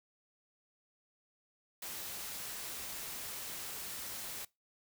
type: noise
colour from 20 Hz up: white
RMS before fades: -43 dBFS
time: 1.82-4.45 s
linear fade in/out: 5 ms
effects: noise-tail reverb RT60 0.2 s tail -21 dB re dry